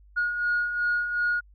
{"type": "beating tone pair", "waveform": "sine", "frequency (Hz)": [1439, 1441.7], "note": ["F#6", "F#6"], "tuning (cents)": [-49, -45], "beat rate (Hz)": 2.7, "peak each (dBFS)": [-31, -23], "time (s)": [0.16, 1.41], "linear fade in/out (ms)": 20, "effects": ["tanh soft clip ceiling -18 dBFS", "added 50 Hz sine -51 dBFS peak until 1.54 s"]}